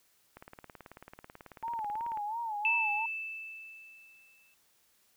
click train, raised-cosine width 0.5 ms, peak -32 dBFS, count 34, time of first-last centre 0.37-2.173 s, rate 18.3 Hz
sine tone with vibrato, 880 Hz, A5, in tune, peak -33 dBFS, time 1.63-3.06 s, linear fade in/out 5 ms, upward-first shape sine, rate 2.9 Hz, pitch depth 120 cents each way
sine tone with exponential decay, 2637 Hz, E7, in tune, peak -24 dBFS, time 2.65-4.54 s, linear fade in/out 1 ms, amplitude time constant 410 ms
effects white hiss -69 dBFS RMS until 5.16 s

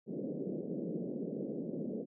pink band-pass noise, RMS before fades -39 dBFS, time 0.06-2.06 s, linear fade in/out 50 ms, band 160 to 520 Hz, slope 48 dB/octave, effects none

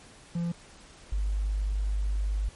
triangle / sine tone pair in turn, 170.8 / 50.53 Hz, F3 / G#1, -38 / -47 cents, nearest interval octave + major sixth, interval 2109 cents, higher first, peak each -25 dBFS, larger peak neither, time 0.35-0.52 / 1.12-2.49 s, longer second, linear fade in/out 5 ms, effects pink hiss -52 dBFS RMS until 2.55 s + MP3 48 kbps

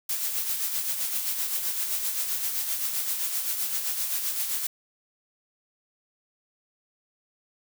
blue noise with tremolo, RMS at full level -27 dBFS, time 0.09-4.67 s, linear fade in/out 5 ms, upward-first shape sine, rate 7.7 Hz, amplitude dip 45%, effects none

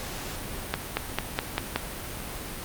accelerating click train, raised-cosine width 0.3 ms, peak -8 dBFS, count 6, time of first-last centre 0.74-1.76 s, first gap 230 ms, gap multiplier 0.94, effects pink hiss -36 dBFS RMS until 2.64 s + Opus 48 kbps

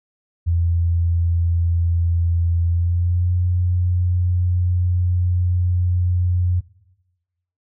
sine tone with pitch glide, 85 to 89.28 Hz, F2 to F2, -46 to +39 cents, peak -15 dBFS, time 0.46-6.61 s, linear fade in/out 20 ms, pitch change +85 cents, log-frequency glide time 2.66-3.33 s, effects noise-tail reverb RT60 1.0 s tail -18 dB re dry

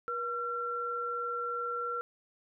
sine tone pair together, 480.4 / 1361.4 Hz, B4 / F6, -48 / -45 cents, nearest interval octave + tritone, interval 1803 cents, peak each -38 / -33 dBFS, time 0.08-2.01 s, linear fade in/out 0 ms, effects none

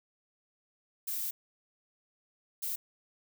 violet noise bursts at uneven times, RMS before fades -35 dBFS, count 2, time 1.07-1.31 / 2.62-2.76 s, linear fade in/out 10 ms, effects none

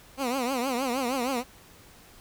15% pulse tone with vibrato, 255.2 Hz, C4, 43 cents flat, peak -20 dBFS, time 0.17-1.44 s, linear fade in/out 50 ms, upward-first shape triangle, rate 6.4 Hz, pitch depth 170 cents each way, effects pink hiss -53 dBFS RMS until 2.2 s

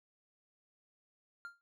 triangle tone with exponential decay, 1396.9 Hz, F6, in tune, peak -38 dBFS, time 1.45-1.61 s, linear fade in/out 0 ms, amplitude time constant 33 ms, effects none

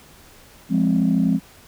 sine chord, F minor, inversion none, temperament equal with one note detuned, 174.61 / 207.7 / 262.5 Hz, F3 / Ab3 / C4, 0 / 0 / +6 cents, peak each -19 dBFS, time 0.69-1.4 s, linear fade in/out 50 ms, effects tanh soft clip ceiling -9 dBFS + pink hiss -48 dBFS RMS until 1.67 s

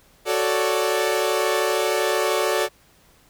sawtooth chord, D major seventh, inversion first, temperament equal, 370 / 440 / 554.4 / 587.3 Hz, F#4 / A4 / C#5 / D5, 0 / 0 / 0 / 0 cents, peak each -21 / -20 / -24 / -21 dBFS, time 0.25-2.69 s, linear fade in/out 50 ms, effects pink hiss -56 dBFS RMS until 3.29 s

